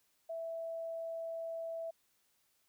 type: tone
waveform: sine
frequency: 659.3 Hz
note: E5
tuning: in tune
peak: -38 dBFS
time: 0.29-1.91 s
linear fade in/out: 10 ms
effects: white hiss -75 dBFS RMS until 2.68 s